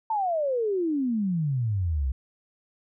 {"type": "exponential sweep", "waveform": "sine", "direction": "down", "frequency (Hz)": [910, 61.74], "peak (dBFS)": -23, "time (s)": [0.1, 2.12], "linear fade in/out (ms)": 5, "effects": []}